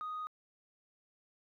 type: tone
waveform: sine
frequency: 1244.5 Hz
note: D#6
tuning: in tune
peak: -36 dBFS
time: 0.01-0.27 s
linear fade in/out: 0 ms
effects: tanh soft clip ceiling -35 dBFS + 13-bit